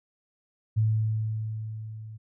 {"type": "tone with level ramp", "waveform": "sine", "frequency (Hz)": 109.4, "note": "A2", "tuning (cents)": -9, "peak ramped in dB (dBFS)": [-19, -39], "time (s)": [0.76, 2.18], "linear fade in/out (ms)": 20, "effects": []}